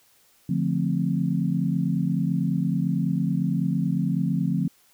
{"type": "chord", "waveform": "sine", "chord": "D minor seventh", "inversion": "none", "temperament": "equal with one note detuned", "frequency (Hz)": [145.57, 174.61, 220, 261.6], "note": ["D3", "F3", "A3", "C4"], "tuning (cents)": [-15, 0, 0, 0], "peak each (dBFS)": [-27, -24, -29, -29], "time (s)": [0.49, 4.68], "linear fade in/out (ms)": 5, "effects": ["white hiss -60 dBFS RMS until 4.93 s"]}